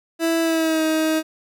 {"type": "tone with pitch glide", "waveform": "30% pulse", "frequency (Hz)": [329.6, 315.6], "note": ["E4", "D#4"], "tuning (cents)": [0, 25], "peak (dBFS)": -15, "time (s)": [0.19, 1.23], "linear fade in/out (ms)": 50, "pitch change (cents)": -75, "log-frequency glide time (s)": [0.42, 0.83], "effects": []}